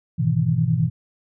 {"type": "chord", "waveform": "sine", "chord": "E major seventh", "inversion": "first", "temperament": "equal", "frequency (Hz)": [103.83, 123.47, 155.56, 164.81], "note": ["G#2", "B2", "D#3", "E3"], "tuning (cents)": [0, 0, 0, 0], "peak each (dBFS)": [-26, -21, -24, -21], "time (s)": [0.18, 0.9], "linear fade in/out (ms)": 20, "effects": []}